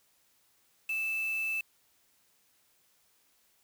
sine tone with quantisation, 2637 Hz, E7, in tune, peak -30 dBFS, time 0.89-1.61 s, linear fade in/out 5 ms, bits 7, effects white hiss -69 dBFS RMS until 3.63 s

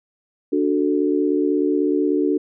sine chord, D major, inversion none, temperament equal, 293.7 / 370 / 440 Hz, D4 / F#4 / A4, 0 / 0 / 0 cents, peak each -19 / -21 / -23 dBFS, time 0.52-2.38 s, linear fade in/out 10 ms, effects none

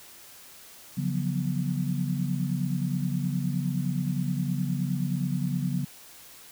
sine tone cluster, 140.6 / 174.1 / 183.7 / 243.2 Hz, C#3 / F3 / F#3 / B3, +25 / -5 / -12 / -26 cents, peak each -29 / -31 / -31 / -34 dBFS, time 0.97-5.85 s, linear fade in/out 10 ms, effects white hiss -49 dBFS RMS until 6.51 s

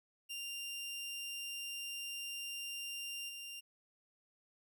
sawtooth tone with level steps, 2790 Hz, F7, 2 cents flat, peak -38 / -42 dBFS, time 0.29-3.61 s, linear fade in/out 20 ms, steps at 3.28 s, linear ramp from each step 20 ms, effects none

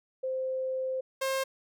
sine / sawtooth tone pair in turn, 521 / 533.2 Hz, C5 / C5, -7 / +33 cents, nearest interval unison, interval 40 cents, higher second, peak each -29 / -24 dBFS, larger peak second, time 0.23-1.01 / 1.21-1.44 s, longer first, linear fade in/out 10 ms, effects none

